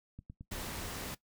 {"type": "click train", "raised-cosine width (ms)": 5, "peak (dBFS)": -34, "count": 4, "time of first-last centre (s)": [0.19, 0.519], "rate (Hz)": 9.11}
{"type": "noise", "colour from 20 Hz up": "pink", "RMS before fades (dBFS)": -41, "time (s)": [0.51, 1.15], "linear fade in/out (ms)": 10}
{"effects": ["noise-tail reverb RT60 0.1 s tail -17 dB re dry"]}